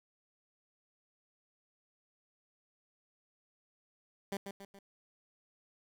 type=tone with echo; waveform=15% pulse; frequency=197.7 Hz; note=G3; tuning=15 cents sharp; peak=-29 dBFS; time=4.32-4.37 s; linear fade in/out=2 ms; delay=140 ms; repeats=3; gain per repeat=-6 dB; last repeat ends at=4.79 s; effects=11-bit